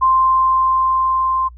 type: tone with level ramp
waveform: sine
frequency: 1046.5 Hz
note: C6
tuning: in tune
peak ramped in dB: -10 to -15 dBFS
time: 0.01-1.49 s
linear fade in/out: 20 ms
effects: noise-tail reverb RT60 0.1 s tail -26 dB re dry + added 60 Hz sine -36 dBFS peak until 1.57 s